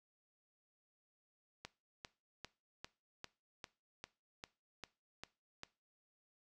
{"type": "click train", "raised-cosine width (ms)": 0.2, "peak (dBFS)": -28, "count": 11, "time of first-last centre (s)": [1.65, 5.634], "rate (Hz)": 2.51, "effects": ["noise-tail reverb RT60 0.3 s tail -19 dB re dry"]}